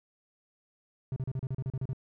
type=tone bursts; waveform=triangle; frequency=130.81 Hz; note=C3; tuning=in tune; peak=-28 dBFS; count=11; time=1.12-1.932 s; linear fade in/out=2 ms; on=42 ms; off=35 ms; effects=none

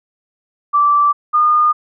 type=tone pair in turn; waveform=sine; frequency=1166 / 1218.7 Hz; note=D6 / D#6; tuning=-13 / -36 cents; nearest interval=minor second; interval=77 cents; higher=second; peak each=-9 dBFS; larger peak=neither; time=0.73-1.13 / 1.33-1.73 s; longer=neither; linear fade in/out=20 ms; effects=none

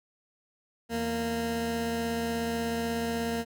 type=tone pair together; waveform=20% pulse; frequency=82.5 / 231.1 Hz; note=E2 / A#3; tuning=+2 / -15 cents; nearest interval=octave + tritone; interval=1783 cents; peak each=-35 / -24 dBFS; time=0.89-3.45 s; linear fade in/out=50 ms; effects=none

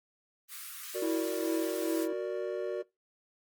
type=high-pass noise; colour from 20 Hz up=white; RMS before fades=-43 dBFS; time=0.48-2.08 s; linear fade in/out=50 ms; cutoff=1100 Hz; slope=96 dB/octave
type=chord; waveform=triangle; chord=Gb augmented; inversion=none; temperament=equal; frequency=370 / 466.2 / 587.3 Hz; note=Gb4 / Bb4 / D5; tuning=0 / 0 / 0 cents; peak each=-33 / -35 / -35 dBFS; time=0.94-2.83 s; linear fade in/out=20 ms
type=tone with tremolo; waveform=triangle; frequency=327.7 Hz; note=E4; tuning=10 cents flat; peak=-27 dBFS; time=1.02-2.13 s; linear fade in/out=5 ms; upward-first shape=sine; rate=2.4 Hz; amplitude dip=65%
effects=noise-tail reverb RT60 0.2 s tail -21 dB re dry + Opus 24 kbps

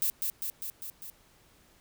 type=noise with echo; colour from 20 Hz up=violet; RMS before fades=-28 dBFS; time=0.02-0.1 s; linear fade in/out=0 ms; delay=200 ms; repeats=5; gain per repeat=-3 dB; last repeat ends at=1.1 s; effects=pink hiss -62 dBFS RMS until 1.8 s

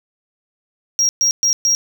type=tone bursts; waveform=triangle; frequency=5630 Hz; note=F8; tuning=13 cents sharp; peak=-11 dBFS; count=4; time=0.99-1.75 s; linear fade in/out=0 ms; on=100 ms; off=120 ms; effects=none

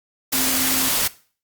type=tone in noise; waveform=sine; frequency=261.6 Hz; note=C4; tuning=in tune; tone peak=-27 dBFS; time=0.33-0.89 s; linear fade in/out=10 ms; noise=white; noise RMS=-20 dBFS; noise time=0.32-1.08 s; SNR=-10 dB; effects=noise-tail reverb RT60 0.4 s tail -18 dB re dry + Opus 48 kbps

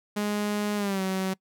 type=tone with pitch glide; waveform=sawtooth; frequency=207.7 to 189.36 Hz; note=G#3 to F#3; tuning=0 to +40 cents; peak=-22 dBFS; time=0.16-1.34 s; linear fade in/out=10 ms; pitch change=-160 cents; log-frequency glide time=0.76-1.02 s; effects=noise-tail reverb RT60 0.1 s tail -23 dB re dry

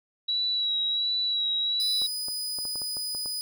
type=tone with vibrato; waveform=sine; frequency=3900 Hz; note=B7; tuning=23 cents flat; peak=-24 dBFS; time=0.28-2.07 s; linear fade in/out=10 ms; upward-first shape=sine; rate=1.4 Hz; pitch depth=26 cents each way
type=tone; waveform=sawtooth; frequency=4978 Hz; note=D#8; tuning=in tune; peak=-27 dBFS; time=1.8-3.41 s; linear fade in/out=0 ms
type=clicks; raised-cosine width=1 ms; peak=-29 dBFS; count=9; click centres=2.019 / 2.284 / 2.587 / 2.653 / 2.757 / 2.818 / 2.969 / 3.149 / 3.259 s
effects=none

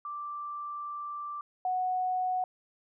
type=tone pair in turn; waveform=sine; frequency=1174.7 / 737.7 Hz; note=D6 / F#5; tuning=0 / -5 cents; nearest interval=minor sixth; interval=805 cents; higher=first; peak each=-35 / -27 dBFS; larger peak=second; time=0.05-1.41 / 1.65-2.44 s; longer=first; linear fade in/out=2 ms; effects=none

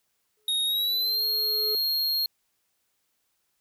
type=tone with exponential growth; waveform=triangle; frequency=426.1 Hz; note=G#4; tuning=44 cents sharp; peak=-29 dBFS; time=0.37-1.75 s; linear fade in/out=1 ms; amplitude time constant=300 ms
type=tone with pitch glide; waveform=square; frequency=3744 to 4251 Hz; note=A#7 to C8; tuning=+7 to +27 cents; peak=-24 dBFS; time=0.48-2.26 s; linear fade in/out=2 ms; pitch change=+220 cents; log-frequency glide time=0.66-1.25 s
effects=white hiss -74 dBFS RMS until 3.6 s

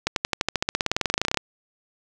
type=accelerating click train; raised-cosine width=0.2 ms; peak=-4 dBFS; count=25; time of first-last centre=0.07-1.373 s; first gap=92 ms; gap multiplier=0.95; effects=none

